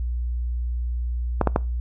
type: clicks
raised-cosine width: 1 ms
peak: -4 dBFS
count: 3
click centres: 1.413 / 1.473 / 1.561 s
effects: noise-tail reverb RT60 0.3 s tail -22 dB re dry + added 60 Hz sine -23 dBFS peak until 1.8 s